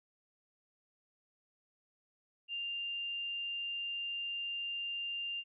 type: tone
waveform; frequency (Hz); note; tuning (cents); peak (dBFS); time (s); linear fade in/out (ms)
sine; 2794; F7; 0; -36; 2.48-5.44; 50
effects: none